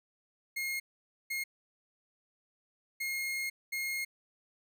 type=tone bursts at uneven times; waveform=40% pulse; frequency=2146 Hz; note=C7; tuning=43 cents sharp; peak=-32 dBFS; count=4; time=0.56-0.8 / 1.3-1.44 / 3-3.5 / 3.72-4.05 s; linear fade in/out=10 ms; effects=none